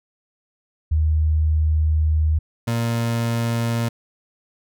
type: tone pair in turn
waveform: sine / 30% pulse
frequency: 77.78 / 116.54 Hz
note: D#2 / A#2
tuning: 0 / 0 cents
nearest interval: perfect fifth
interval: 700 cents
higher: second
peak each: -15 / -17 dBFS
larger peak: first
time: 0.91-2.39 / 2.67-3.89 s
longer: first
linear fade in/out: 10 ms
effects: none